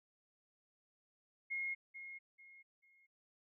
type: tone with echo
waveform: sine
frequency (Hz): 2151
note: C7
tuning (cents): +47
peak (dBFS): -37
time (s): 1.5-1.75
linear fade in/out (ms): 20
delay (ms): 440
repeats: 3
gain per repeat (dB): -10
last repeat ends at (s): 3.07
effects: none